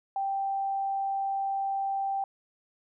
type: tone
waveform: sine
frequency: 784 Hz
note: G5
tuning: in tune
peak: -27 dBFS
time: 0.16-2.24 s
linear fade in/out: 2 ms
effects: none